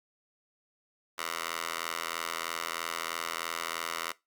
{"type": "tone with high-pass filter", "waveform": "10% pulse", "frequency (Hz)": 83.1, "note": "E2", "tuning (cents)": 15, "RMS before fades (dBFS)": -36, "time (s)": [1.18, 4.12], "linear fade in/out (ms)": 5, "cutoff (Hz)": 1100, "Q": 1, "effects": ["noise-tail reverb RT60 0.2 s tail -19 dB re dry", "Opus 48 kbps"]}